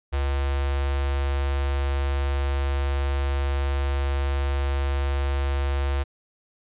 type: tone with notch filter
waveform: square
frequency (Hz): 69.3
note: C#2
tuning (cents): 0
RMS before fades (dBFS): -24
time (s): 0.12-6.04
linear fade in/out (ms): 20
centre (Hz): 210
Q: 0.84
effects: resampled to 8000 Hz